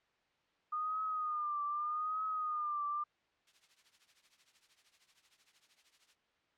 sine tone with vibrato, 1222 Hz, D#6, 32 cents flat, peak -34 dBFS, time 0.72-3.04 s, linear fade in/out 10 ms, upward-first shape triangle, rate 0.82 Hz, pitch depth 82 cents each way
violet noise with tremolo, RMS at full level -46 dBFS, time 3.47-6.15 s, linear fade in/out 2 ms, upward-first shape triangle, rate 13 Hz, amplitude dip 90%
effects white hiss -75 dBFS RMS until 6.57 s + low-pass 3000 Hz 12 dB/octave

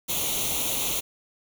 white noise with comb filter, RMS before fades -27 dBFS, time 0.08-1.01 s, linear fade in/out 20 ms, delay 0.3 ms, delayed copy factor +0.8, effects none

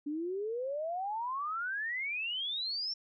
sine exponential sweep, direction up, 285.1 to 5500 Hz, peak -33 dBFS, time 0.06-2.94 s, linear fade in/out 10 ms, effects none

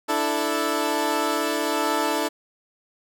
15% pulse chord, D suspended second, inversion none, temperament equal, 293.7 / 329.6 / 440 Hz, D4 / E4 / A4, 0 / 0 / 0 cents, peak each -20 dBFS, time 0.08-2.29 s, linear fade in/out 20 ms, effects none

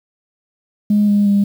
sine tone with pitch steps, 207.7 / 204.5 / 201.3 Hz, G#3 / G#3 / G3, 0 / -26 / +46 cents, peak -9 dBFS, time 0.9-1.44 s, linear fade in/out 5 ms, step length 180 ms, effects tanh soft clip ceiling -6 dBFS + 7-bit

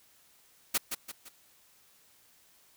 white noise with echo, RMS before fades -27 dBFS, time 0.74-0.78 s, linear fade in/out 10 ms, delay 170 ms, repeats 3, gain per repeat -7 dB, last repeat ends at 1.29 s, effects white hiss -63 dBFS RMS until 2.76 s

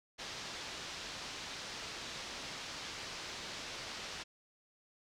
white low-pass noise, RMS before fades -45 dBFS, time 0.18-4.24 s, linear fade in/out 20 ms, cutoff 5600 Hz, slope 24 dB/octave, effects none

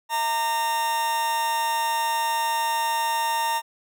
40% pulse tone with amplitude modulation, 920 Hz, A#5, 23 cents flat, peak -19 dBFS, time 0.09-3.62 s, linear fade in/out 50 ms, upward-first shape sine, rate 267 Hz, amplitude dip 50%, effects none

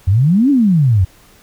sine exponential two-way sweep, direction up then down, 86.6 to 295.2 to 86.6 Hz, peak -8 dBFS, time 0.07-1.05 s, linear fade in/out 10 ms, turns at 0.5 s, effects pink hiss -47 dBFS RMS until 1.42 s

